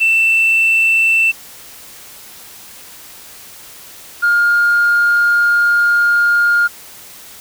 sine tone pair in turn, 2671 / 1414.9 Hz, E7 / F6, +22 / +22 cents, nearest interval major seventh, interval 1100 cents, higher first, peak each -8 dBFS, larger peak neither, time 0-1.32 / 4.22-6.68 s, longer second, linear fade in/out 20 ms, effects tanh soft clip ceiling -6 dBFS + white hiss -37 dBFS RMS until 7.4 s

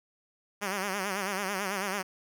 5% pulse tone with vibrato, 196 Hz, G3, in tune, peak -19 dBFS, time 0.61-2.03 s, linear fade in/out 20 ms, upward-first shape sine, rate 9.1 Hz, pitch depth 100 cents each way, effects none

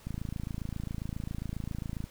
click train, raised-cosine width 5 ms, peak -23 dBFS, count 55, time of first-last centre 0.07-2.041 s, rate 27.4 Hz, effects pink hiss -56 dBFS RMS until 2.1 s

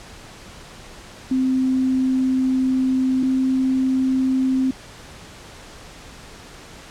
sine tone pair in turn, 260 / 261.5 Hz, C4 / C4, -11 / -1 cents, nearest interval unison, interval 10 cents, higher second, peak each -16 dBFS, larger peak neither, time 1.31-3.23 / 3.23-4.71 s, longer first, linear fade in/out 5 ms, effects pink hiss -41 dBFS RMS until 6.9 s + low-pass 8000 Hz 12 dB/octave

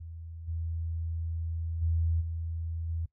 sine tone with level steps, 82.41 Hz, E2, in tune, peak -40 / -31 / -25 / -32 / -30 dBFS, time 0-3.06 s, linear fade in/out 10 ms, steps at 0.47 / 1.81 / 2.2 / 2.88 s, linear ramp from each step 20 ms, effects noise-tail reverb RT60 0.1 s tail -19 dB re dry

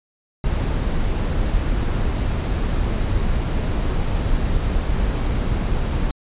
brown noise, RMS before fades -20 dBFS, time 0.44-6.11 s, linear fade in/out 2 ms, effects resampled to 8000 Hz

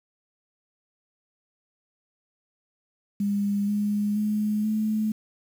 sine tone with pitch steps, 202.2 / 206.7 / 211.3 / 216 Hz, G#3 / G#3 / G#3 / A3, -46 / -8 / +30 / -32 cents, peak -22 dBFS, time 3.2-5.12 s, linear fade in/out 5 ms, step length 480 ms, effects 8-bit

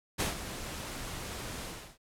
pink noise with ADSR envelope, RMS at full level -29 dBFS, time 0.18-1.98 s, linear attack 23 ms, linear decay 140 ms, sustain -11 dB, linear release 340 ms, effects low-pass 12000 Hz 12 dB/octave

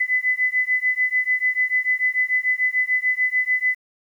sine beating tone pair, 2005 / 2011.8 Hz, B6 / B6, +26 / +31 cents, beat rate 6.8 Hz, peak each -21 dBFS, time 0-3.75 s, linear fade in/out 10 ms, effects 9-bit

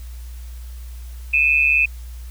sine tone pair together, 2475 / 2618 Hz, D#7 / E7, -10 / -13 cents, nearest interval minor second, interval 97 cents, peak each -16 dBFS, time 1.33-1.86 s, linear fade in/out 10 ms, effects added 60 Hz sine -31 dBFS peak until 2.3 s + white hiss -49 dBFS RMS until 2.3 s

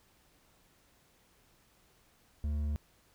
triangle tone with hard clipping, 74.2 Hz, D2, 18 cents sharp, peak -32 dBFS, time 2.44-2.76 s, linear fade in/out 0 ms, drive 9 dB, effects pink hiss -67 dBFS RMS until 3.14 s

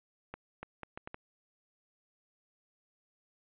accelerating click train, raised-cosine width 0.5 ms, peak -26 dBFS, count 6, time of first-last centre 0.34-1.144 s, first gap 290 ms, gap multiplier 0.7, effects resampled to 8000 Hz

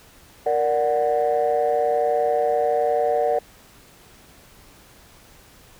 sine chord, Bb augmented, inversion none, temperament equal, 466.2 / 587.3 / 740 Hz, Bb4 / D5 / F#5, 0 / 0 / 0 cents, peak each -21 dBFS, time 0.46-3.39 s, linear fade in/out 5 ms, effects tanh soft clip ceiling -12 dBFS + pink hiss -50 dBFS RMS until 5.79 s

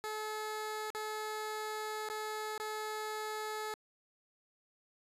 15% pulse tone with dropouts, 430 Hz, A4, 40 cents flat, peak -31 dBFS, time 0.04-3.74 s, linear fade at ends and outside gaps 0 ms, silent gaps 0.903-0.949 / 2.088-2.099 / 2.578-2.599 s, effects resampled to 32000 Hz

